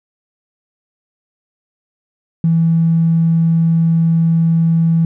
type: tone with tanh clipping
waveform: triangle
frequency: 164.81 Hz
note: E3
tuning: in tune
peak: -9 dBFS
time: 2.44-5.05 s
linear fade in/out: 2 ms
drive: 2 dB
effects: none